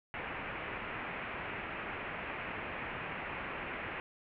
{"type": "low-pass noise", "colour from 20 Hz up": "white", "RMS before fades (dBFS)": -41, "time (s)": [0.14, 4], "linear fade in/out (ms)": 0, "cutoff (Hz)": 2600, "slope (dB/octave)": 48, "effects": []}